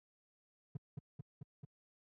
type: tone with echo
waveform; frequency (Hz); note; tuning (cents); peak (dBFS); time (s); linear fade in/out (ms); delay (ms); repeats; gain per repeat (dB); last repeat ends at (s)
triangle; 140; C#3; +18; -36; 0.75-0.77; 5; 220; 4; -2; 1.65
effects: high-pass 60 Hz 12 dB/octave